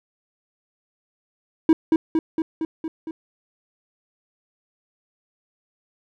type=tone with echo; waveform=triangle; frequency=321.1 Hz; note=E4; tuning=45 cents flat; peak=-8 dBFS; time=1.69-1.73 s; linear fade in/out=2 ms; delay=230 ms; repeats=6; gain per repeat=-3 dB; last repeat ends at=3.11 s; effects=none